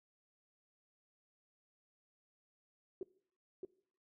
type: tone with echo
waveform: sine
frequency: 373 Hz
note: F#4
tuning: 14 cents sharp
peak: -38 dBFS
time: 3.01-3.03 s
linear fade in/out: 2 ms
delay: 620 ms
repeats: 1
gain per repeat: -3 dB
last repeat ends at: 3.65 s
effects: noise-tail reverb RT60 0.6 s tail -21 dB re dry